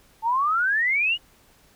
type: exponential sweep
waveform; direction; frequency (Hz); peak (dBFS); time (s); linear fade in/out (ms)
sine; up; 873 to 2960; -19; 0.22-1.18; 50
effects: pink hiss -57 dBFS RMS until 1.75 s